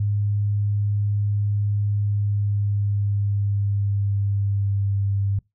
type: tone with pitch glide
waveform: sine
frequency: 102.7 to 99.32 Hz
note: G#2 to G2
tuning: -19 to +23 cents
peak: -19 dBFS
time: 0-5.39 s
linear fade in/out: 5 ms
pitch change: -58 cents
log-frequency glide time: 1.97-5.06 s
effects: noise-tail reverb RT60 0.2 s tail -24 dB re dry